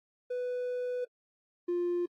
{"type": "tone pair in turn", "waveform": "triangle", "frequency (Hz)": [495.8, 350.6], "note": ["B4", "F4"], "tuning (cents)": [7, 7], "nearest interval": "tritone", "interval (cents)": 600, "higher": "first", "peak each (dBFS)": [-29, -25], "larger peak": "second", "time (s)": [[0.3, 1.05], [1.68, 2.06]], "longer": "first", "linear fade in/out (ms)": 10, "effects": ["tanh soft clip ceiling -24 dBFS", "AAC 48 kbps"]}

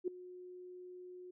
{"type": "tone with ADSR envelope", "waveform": "sine", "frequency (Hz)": 362.1, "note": "F#4", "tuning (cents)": -37, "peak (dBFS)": -30, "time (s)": [0.04, 1.31], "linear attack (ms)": 37, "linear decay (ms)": 4, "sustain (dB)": -18, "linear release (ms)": 8, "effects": []}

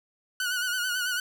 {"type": "tone with vibrato", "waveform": "sawtooth", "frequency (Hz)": 1472, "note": "F#6", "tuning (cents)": -9, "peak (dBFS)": -23, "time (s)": [0.4, 1.2], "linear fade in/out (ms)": 2, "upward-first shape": "sine", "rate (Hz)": 9.1, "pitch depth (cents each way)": 58, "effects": []}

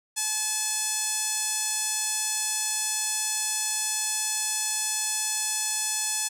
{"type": "tone with band-pass filter", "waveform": "sawtooth", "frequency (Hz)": 861, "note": "A5", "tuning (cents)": -38, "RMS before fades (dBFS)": -28, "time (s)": [0.16, 6.29], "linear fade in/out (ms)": 20, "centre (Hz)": 8000, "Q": 2.2, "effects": []}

